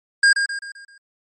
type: tone with echo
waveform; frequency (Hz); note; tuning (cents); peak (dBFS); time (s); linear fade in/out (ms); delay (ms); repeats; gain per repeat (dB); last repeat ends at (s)
square; 1615; G#6; -49; -11; 0.23-0.33; 5; 130; 5; -7; 0.98
effects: MP3 48 kbps